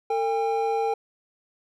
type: tone pair together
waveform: triangle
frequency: 451.5 / 804.5 Hz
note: A4 / G5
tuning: +45 / +45 cents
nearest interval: minor seventh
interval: 1000 cents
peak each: -23 / -23 dBFS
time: 0.1-0.94 s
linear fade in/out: 5 ms
effects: none